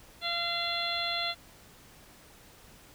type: harmonic tone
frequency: 687 Hz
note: F5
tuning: 29 cents flat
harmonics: 1 / 2 / 3 / 4 / 5 / 6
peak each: -37 / -38 / -37 / -40 / -34 / -35 dBFS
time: 0.21-1.35 s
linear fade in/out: 50 ms
effects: pink hiss -55 dBFS RMS until 2.94 s